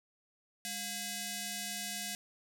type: ring-modulated tone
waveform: 5% pulse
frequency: 916 Hz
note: A#5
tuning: 31 cents flat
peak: -22 dBFS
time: 0.65-2.15 s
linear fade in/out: 0 ms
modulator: 1120 Hz
effects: none